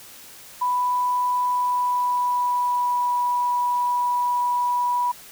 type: tone with pitch glide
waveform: sine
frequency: 990 to 978.1 Hz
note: B5 to B5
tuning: +4 to -17 cents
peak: -19 dBFS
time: 0.61-5.12 s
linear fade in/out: 10 ms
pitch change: -21 cents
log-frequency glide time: 1.46-3.15 s
effects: white hiss -44 dBFS RMS until 5.31 s